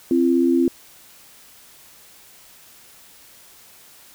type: tone pair together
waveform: sine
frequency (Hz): 262.6 / 340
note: C4 / F4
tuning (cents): +6 / -46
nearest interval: major third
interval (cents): 448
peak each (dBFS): -17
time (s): 0.11-0.68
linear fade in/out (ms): 2
effects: white hiss -48 dBFS RMS until 4.14 s